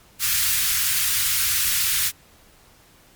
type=band-stop noise; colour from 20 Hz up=white; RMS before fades=-21 dBFS; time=0.19-2.12 s; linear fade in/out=50 ms; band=130 to 1400 Hz; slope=24 dB/octave; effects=pink hiss -53 dBFS RMS until 3.15 s + MP3 96 kbps